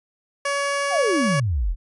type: tone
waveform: 15% pulse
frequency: 564 Hz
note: C#5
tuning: 30 cents sharp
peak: -15 dBFS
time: 0.45-1.4 s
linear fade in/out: 5 ms
type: exponential sweep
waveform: sine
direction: down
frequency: 817 to 35.48 Hz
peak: -19 dBFS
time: 0.9-1.76 s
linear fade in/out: 50 ms
effects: resampled to 24000 Hz